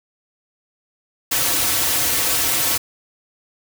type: noise with comb filter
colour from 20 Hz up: white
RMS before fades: -19 dBFS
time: 1.31-2.78 s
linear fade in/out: 10 ms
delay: 4.9 ms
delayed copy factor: -0.8
effects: none